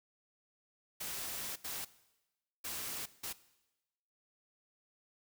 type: noise bursts at uneven times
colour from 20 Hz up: white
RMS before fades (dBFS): -41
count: 4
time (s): 1-1.56 / 1.64-1.85 / 2.64-3.06 / 3.23-3.33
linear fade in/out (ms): 10
effects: noise-tail reverb RT60 1.0 s tail -18 dB re dry